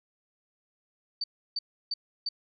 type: tone bursts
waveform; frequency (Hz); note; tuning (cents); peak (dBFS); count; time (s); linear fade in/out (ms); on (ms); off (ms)
sine; 4587; D8; -42; -28; 4; 1.21-2.29; 5; 30; 320
effects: none